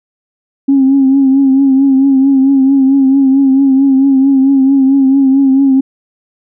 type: tone with vibrato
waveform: sine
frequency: 270.4 Hz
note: C#4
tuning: 43 cents flat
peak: -4 dBFS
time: 0.68-5.81 s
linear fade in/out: 10 ms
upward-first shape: triangle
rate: 4.5 Hz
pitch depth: 54 cents each way
effects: tanh soft clip ceiling 0 dBFS